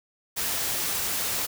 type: noise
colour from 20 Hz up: white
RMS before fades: -28 dBFS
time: 0.36-1.47 s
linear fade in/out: 20 ms
effects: none